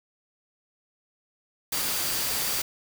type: tone in noise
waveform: sine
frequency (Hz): 4687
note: D8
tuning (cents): -4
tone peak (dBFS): -37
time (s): 1.72-2.62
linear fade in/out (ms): 5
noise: white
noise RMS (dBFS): -28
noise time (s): 1.72-2.62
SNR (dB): -12
effects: none